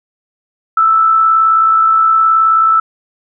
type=tone with amplitude modulation; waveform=sine; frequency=1318.5 Hz; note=E6; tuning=in tune; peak=-5 dBFS; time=0.77-2.8 s; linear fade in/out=5 ms; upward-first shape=sine; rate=59 Hz; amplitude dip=35%; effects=none